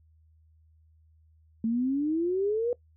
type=exponential sweep; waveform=sine; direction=up; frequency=220 to 493.9 Hz; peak=-24 dBFS; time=1.64-2.73 s; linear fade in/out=2 ms; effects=noise-tail reverb RT60 0.1 s tail -20 dB re dry + added 79 Hz sine -58 dBFS peak until 2.96 s